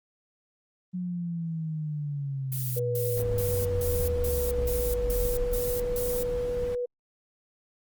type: linear sweep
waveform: sine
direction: down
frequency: 182.4 to 32.72 Hz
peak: -29 dBFS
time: 0.93-5.6 s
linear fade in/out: 20 ms
type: noise bursts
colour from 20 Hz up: violet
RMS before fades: -34 dBFS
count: 9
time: 2.52-6.23 s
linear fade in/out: 2 ms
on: 270 ms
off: 160 ms
type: tone with pitch glide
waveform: sine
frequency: 486.4 to 489.5 Hz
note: B4 to B4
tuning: -26 to -15 cents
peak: -27 dBFS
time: 2.76-6.86 s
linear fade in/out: 10 ms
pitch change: +11 cents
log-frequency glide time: 3.38-6.03 s
type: noise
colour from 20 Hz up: brown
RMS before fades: -35 dBFS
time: 3.17-6.75 s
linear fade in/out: 2 ms
effects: Opus 24 kbps